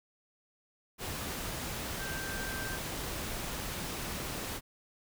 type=tone in noise; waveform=sine; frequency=1568 Hz; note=G6; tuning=in tune; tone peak=-40 dBFS; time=1.97-2.8 s; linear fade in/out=50 ms; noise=pink; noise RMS=-38 dBFS; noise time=0.98-4.61 s; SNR=-5 dB; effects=none